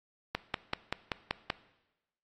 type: click train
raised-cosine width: 0.3 ms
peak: -14 dBFS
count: 7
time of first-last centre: 0.35-1.502 s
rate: 5.21 Hz
effects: noise-tail reverb RT60 1.0 s tail -18 dB re dry + AAC 32 kbps